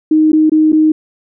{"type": "tone with dropouts", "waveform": "sine", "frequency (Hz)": 311.2, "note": "D#4", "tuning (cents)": 0, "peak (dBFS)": -6, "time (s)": [0.11, 0.92], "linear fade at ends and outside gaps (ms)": 5, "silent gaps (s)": [[0.32, 0.33], [0.497, 0.518], [0.721, 0.728]], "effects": []}